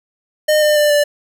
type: tone with pitch steps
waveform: square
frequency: 610 / 601.9 / 594 / 586.2 Hz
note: D#5 / D5 / D5 / D5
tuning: -34 / +42 / +20 / -3 cents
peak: -11 dBFS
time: 0.48-1.04 s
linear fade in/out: 10 ms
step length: 140 ms
effects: none